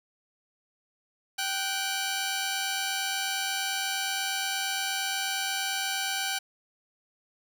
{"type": "tone pair together", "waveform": "10% pulse", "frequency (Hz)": [780, 1471.5], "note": ["G5", "F#6"], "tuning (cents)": [-9, -10], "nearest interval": "major seventh", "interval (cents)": 1099, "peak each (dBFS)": [-22, -24], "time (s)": [1.38, 6.39], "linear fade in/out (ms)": 10, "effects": []}